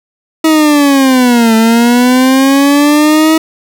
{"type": "linear two-way sweep", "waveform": "40% pulse", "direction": "down then up", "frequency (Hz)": [320.6, 221.3, 320.6], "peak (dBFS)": -4, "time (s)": [0.44, 3.38], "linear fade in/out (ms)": 5, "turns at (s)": 1.55, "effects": []}